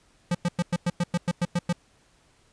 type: tone bursts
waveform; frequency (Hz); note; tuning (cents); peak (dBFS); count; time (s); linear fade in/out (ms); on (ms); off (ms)
square; 174.61; F3; 0; -22; 11; 0.31-1.728; 5; 38; 100
effects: pink hiss -62 dBFS RMS until 2.52 s + resampled to 22050 Hz